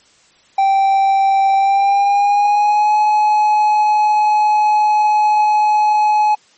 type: tone with pitch glide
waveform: triangle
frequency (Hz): 781 to 846.8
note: G5 to G#5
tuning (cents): -7 to +33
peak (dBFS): -8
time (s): 0.58-6.35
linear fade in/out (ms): 5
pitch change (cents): +140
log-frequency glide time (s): 1.56-2.95
effects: white hiss -51 dBFS RMS until 6.57 s + MP3 32 kbps